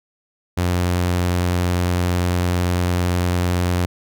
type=tone; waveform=sawtooth; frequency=88.9 Hz; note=F2; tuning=31 cents sharp; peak=-13 dBFS; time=0.57-3.86 s; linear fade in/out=10 ms; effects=none